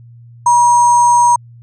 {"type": "tone with sample-and-hold", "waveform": "sine", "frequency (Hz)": 960, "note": "B5", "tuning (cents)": -49, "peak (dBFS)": -6, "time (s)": [0.46, 1.36], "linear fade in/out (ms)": 5, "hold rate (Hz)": 7350, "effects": ["added 118 Hz sine -36 dBFS peak until 1.62 s", "resampled to 24000 Hz"]}